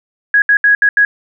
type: tone bursts at uneven times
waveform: sine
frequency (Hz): 1661.2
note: G#6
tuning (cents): 0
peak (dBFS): -6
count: 5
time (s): 0.34-0.42 / 0.49-0.57 / 0.64-0.75 / 0.82-0.89 / 0.97-1.05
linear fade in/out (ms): 2
effects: none